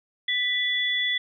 sine tone pair together, 1975.5 / 3429 Hz, B6 / A7, 0 / -45 cents, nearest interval minor seventh, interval 955 cents, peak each -25 / -25 dBFS, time 0.28-1.18 s, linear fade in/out 5 ms, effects none

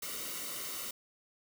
white noise with comb filter, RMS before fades -40 dBFS, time 0.02-0.91 s, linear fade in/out 5 ms, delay 1.2 ms, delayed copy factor -0.65, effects none

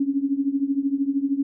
sine tone with tremolo, 277.2 Hz, C#4, in tune, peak -16 dBFS, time 0-1.43 s, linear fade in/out 5 ms, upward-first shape triangle, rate 13 Hz, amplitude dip 90%, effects none

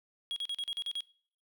triangle tone bursts, 3300 Hz, G#7, 12 cents flat, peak -31 dBFS, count 8, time 0.31-1.006 s, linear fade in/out 0 ms, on 52 ms, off 40 ms, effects noise-tail reverb RT60 0.5 s tail -22 dB re dry

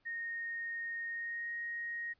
sine tone with pitch glide, 1854 to 1873.4 Hz, A#6 to A#6, -10 to +8 cents, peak -37 dBFS, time 0.05-2.14 s, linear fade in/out 20 ms, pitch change +18 cents, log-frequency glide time 1.09-1.53 s, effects pink hiss -75 dBFS RMS until 2.19 s + resampled to 11025 Hz

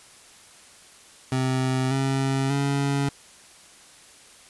25% pulse tone with pitch steps, 130.2 / 135.03 / 140.03 Hz, C3 / C#3 / C#3, -8 / -45 / +18 cents, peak -18 dBFS, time 1.32-3.09 s, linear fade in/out 2 ms, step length 590 ms, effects white hiss -50 dBFS RMS until 4.49 s + resampled to 24000 Hz

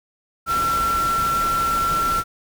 sine tone in noise, 1353 Hz, E6, 45 cents sharp, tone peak -18 dBFS, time 0.46-2.24 s, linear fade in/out 50 ms, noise pink, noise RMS -29 dBFS, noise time 0.46-2.24 s, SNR +8 dB, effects none

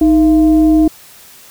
sine tone with frequency modulation, 312.4 Hz, D#4, 7 cents sharp, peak -6 dBFS, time 0.01-0.88 s, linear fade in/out 5 ms, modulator 366 Hz, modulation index 0.38, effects white hiss -40 dBFS RMS until 1.5 s

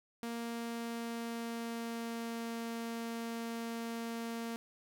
sawtooth tone with pitch glide, 233.1 to 230.7 Hz, A#3 to A#3, 0 to -18 cents, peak -34 dBFS, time 0.23-4.56 s, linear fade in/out 0 ms, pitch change -18 cents, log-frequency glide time 0.38-2.55 s, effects none

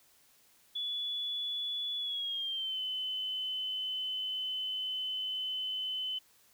sine tone with pitch glide, 3425 to 3034 Hz, A7 to F#7, -47 to +43 cents, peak -33 dBFS, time 0.75-6.19 s, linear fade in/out 10 ms, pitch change -210 cents, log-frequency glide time 1.98-2.81 s, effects white hiss -65 dBFS RMS until 6.53 s

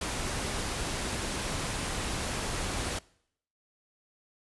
pink noise, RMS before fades -33 dBFS, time 0.01-2.99 s, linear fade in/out 5 ms, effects noise-tail reverb RT60 0.7 s tail -23 dB re dry + resampled to 24000 Hz

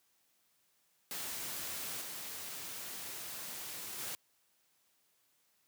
white noise with level steps, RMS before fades -41 / -44 / -41 dBFS, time 1.11-4.15 s, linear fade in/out 0 ms, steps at 2.01 / 3.98 s, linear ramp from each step 10 ms, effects white hiss -74 dBFS RMS until 5.67 s + high-pass 80 Hz 12 dB/octave

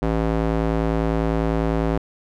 square tone with band-pass filter, 55 Hz, A1, in tune, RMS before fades -21 dBFS, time 0.02-1.98 s, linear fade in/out 5 ms, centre 420 Hz, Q 0.63, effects none

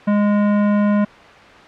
sine tone with hard clipping, 206.3 Hz, G#3, 11 cents flat, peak -15 dBFS, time 0.07-1.05 s, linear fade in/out 10 ms, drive 17 dB, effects white hiss -40 dBFS RMS until 1.67 s + low-pass 2000 Hz 12 dB/octave

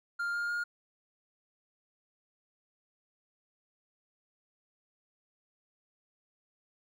triangle tone with pitch steps, 1400 / 1410.6 / 1421.2 Hz, F6 / F6 / F6, +4 / +17 / +30 cents, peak -29 dBFS, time 0.19-0.64 s, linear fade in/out 10 ms, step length 150 ms, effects none

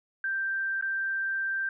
sine tone with dropouts, 1571 Hz, G6, 3 cents sharp, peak -27 dBFS, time 0.24-1.69 s, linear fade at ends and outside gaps 2 ms, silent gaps 0.812-0.824 s, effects none

